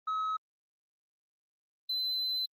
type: tone pair in turn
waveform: sine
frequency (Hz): 1281 / 4046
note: E6 / B7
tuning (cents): -50 / +41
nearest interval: octave + minor sixth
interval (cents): 1991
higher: second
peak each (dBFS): -27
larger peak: neither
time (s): 0.07-0.37 / 1.89-2.46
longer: second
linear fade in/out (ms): 10
effects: tanh soft clip ceiling -29 dBFS + Opus 24 kbps